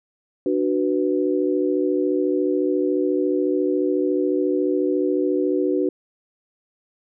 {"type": "chord", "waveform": "sine", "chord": "B minor", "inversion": "first", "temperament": "just", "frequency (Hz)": [296.3, 370.4, 493.9], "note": ["D4", "F#4", "B4"], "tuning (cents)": [15, 2, 0], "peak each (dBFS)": [-22, -21, -25], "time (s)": [0.46, 5.89], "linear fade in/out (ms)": 2, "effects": []}